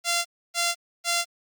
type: tone bursts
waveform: 5% pulse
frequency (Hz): 689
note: F5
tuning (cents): -24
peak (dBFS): -11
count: 3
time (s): 0.04-1.25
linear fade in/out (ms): 50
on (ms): 210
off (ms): 290
effects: Opus 32 kbps